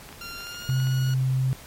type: clicks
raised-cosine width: 0.3 ms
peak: -26 dBFS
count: 9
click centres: 0.09 / 0.127 / 0.406 / 0.47 / 0.546 / 0.622 / 0.698 / 0.801 / 0.871 s
type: tone with pitch glide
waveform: 15% pulse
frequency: 1386 to 1449.9 Hz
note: F6 to F#6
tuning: -14 to -36 cents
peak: -29 dBFS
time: 0.21-1.14 s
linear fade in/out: 2 ms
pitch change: +78 cents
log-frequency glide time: 0.37-0.82 s
type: tone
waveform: sine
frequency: 130.81 Hz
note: C3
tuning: in tune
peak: -20 dBFS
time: 0.69-1.53 s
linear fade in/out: 0 ms
effects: pink hiss -45 dBFS RMS until 1.66 s + MP3 64 kbps